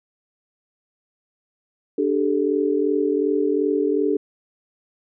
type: chord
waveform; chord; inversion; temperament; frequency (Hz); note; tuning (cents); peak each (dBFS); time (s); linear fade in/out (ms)
sine; D suspended fourth; none; equal with one note detuned; 293.7 / 392 / 434.7; D4 / G4 / A4; 0 / 0 / -21; -22; 1.98-4.17; 5
effects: none